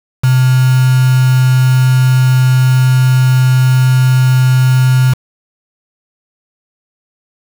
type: tone with quantisation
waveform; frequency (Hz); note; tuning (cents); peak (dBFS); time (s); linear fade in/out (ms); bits
sine; 128.5; C3; -31; -6; 0.23-5.14; 10; 3
effects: none